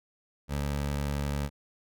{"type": "tone", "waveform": "20% pulse", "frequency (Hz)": 71.4, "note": "D2", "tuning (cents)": -48, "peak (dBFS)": -24, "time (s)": [0.48, 1.5], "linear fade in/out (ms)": 50, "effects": []}